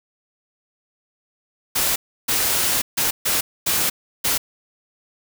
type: noise bursts at uneven times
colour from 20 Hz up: white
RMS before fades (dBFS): -20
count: 6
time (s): 1.75-1.96 / 2.28-2.82 / 2.97-3.11 / 3.25-3.41 / 3.66-3.9 / 4.24-4.38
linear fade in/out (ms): 10
effects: none